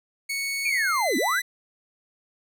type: tone with pitch glide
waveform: sawtooth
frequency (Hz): 2217 to 1986.6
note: C#7 to B6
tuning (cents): 0 to +10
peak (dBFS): -23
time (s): 0.29-1.42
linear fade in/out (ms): 10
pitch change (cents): -190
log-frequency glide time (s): 0.76-1.19
type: linear two-way sweep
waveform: sine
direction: down then up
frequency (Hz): 2478 to 226.7 to 1739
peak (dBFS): -22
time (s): 0.65-1.4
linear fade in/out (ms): 10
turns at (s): 1.17
effects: none